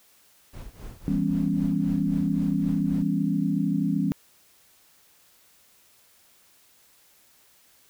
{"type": "noise with tremolo", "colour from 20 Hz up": "brown", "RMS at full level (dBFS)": -37, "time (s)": [0.53, 3.03], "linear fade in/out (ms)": 10, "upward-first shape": "triangle", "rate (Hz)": 3.8, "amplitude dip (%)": 90}
{"type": "chord", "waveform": "sine", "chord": "C# half-diminished seventh", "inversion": "first", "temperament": "just", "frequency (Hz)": [166.31, 199.57, 249.5, 277.2], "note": ["E3", "G3", "B3", "C#4"], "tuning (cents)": [16, 31, 18, 0], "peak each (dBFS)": [-27, -26, -31, -27], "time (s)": [1.08, 4.12], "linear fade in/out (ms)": 0}
{"effects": ["white hiss -59 dBFS RMS until 7.89 s"]}